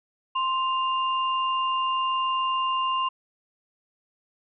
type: tone pair together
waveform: sine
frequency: 1046.5 / 2799 Hz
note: C6 / F7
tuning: 0 / +3 cents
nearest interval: octave + perfect fourth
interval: 1703 cents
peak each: -23 / -31 dBFS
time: 0.35-3.09 s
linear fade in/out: 10 ms
effects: none